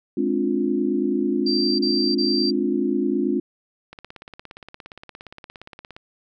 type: chord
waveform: sine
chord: D half-diminished seventh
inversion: second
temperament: just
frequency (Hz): 211.4 / 264.3 / 293.7 / 352.4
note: Ab3 / C4 / D4 / F4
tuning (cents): +31 / +18 / 0 / +16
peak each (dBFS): -26 / -24 / -25 / -24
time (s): 0.17-3.4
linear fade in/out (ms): 5
type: tone bursts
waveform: sine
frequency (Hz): 4699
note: D8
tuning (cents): 0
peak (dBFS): -22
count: 3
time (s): 1.46-2.51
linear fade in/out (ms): 10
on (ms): 330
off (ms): 30
type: click train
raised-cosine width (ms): 0.3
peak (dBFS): -23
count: 36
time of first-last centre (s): 3.93-5.965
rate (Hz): 17.2
effects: none